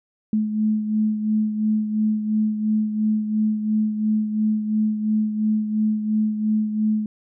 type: beating tone pair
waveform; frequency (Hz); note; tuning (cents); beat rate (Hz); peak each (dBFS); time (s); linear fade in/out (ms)
sine; 214.5 / 217.4; A3 / A3; -44 / -21; 2.9; -19 / -27; 0.33-7.06; 2
effects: none